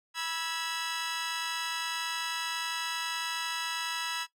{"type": "chord", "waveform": "15% pulse", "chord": "E major", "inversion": "second", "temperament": "equal with one note detuned", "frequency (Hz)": [976.4, 1318.5, 1661.2], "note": ["B5", "E6", "G#6"], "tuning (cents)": [-20, 0, 0], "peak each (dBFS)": -30, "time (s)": [0.14, 4.27], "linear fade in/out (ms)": 50, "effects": ["noise-tail reverb RT60 0.1 s tail -17 dB re dry", "low-pass 11000 Hz 12 dB/octave"]}